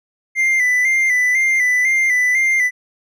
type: tone with vibrato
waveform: triangle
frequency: 2046 Hz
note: C7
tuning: 39 cents flat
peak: -11 dBFS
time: 0.35-2.71 s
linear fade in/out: 50 ms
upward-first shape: square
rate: 2 Hz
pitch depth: 47 cents each way
effects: none